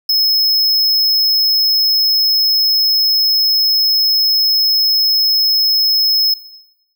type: tone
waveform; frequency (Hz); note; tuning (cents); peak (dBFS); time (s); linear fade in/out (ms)
square; 5180; E8; -31; -11; 0.09-6.34; 5
effects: noise-tail reverb RT60 1.0 s tail -18 dB re dry